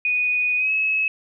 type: tone with pitch glide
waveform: sine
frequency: 2478 to 2576 Hz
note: D#7 to E7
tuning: -8 to -41 cents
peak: -18 dBFS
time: 0.05-1.08 s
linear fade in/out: 2 ms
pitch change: +67 cents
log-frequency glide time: 0.57-0.71 s
effects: none